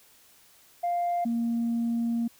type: tone pair in turn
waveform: sine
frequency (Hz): 698.5 / 233.1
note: F5 / A#3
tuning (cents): 0 / 0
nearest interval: octave + perfect fifth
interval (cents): 1900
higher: first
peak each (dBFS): -23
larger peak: neither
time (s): 0.83-1.25 / 1.25-2.28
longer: second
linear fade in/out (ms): 10
effects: tanh soft clip ceiling -22 dBFS + white hiss -58 dBFS RMS until 2.39 s